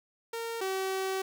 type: tone pair in turn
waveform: sawtooth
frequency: 460 / 381.8 Hz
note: A#4 / G4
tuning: -23 / -46 cents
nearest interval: minor third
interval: 323 cents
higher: first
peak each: -30 / -26 dBFS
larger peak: second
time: 0.33-0.61 / 0.61-1.22 s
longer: second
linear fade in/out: 5 ms
effects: none